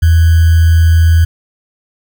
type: tone with sample-and-hold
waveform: sine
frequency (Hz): 82.41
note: E2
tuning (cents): 0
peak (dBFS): -4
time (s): 0.02-1.25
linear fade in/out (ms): 10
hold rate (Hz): 1575
effects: none